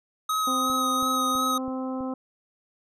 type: tone with vibrato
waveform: square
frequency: 1261 Hz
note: D#6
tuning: 23 cents sharp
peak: -24 dBFS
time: 0.29-1.58 s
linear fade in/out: 5 ms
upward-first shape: sine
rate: 2.8 Hz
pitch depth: 18 cents each way
type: harmonic tone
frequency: 260 Hz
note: C4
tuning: 11 cents flat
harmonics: 1 / 2 / 3 / 4 / 5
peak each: -29 / -35 / -39 / -41 / -43 dBFS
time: 0.47-2.14 s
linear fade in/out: 5 ms
type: click train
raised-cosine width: 3 ms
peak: -30 dBFS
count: 5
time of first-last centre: 0.7-2.007 s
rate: 3.06 Hz
effects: resampled to 32000 Hz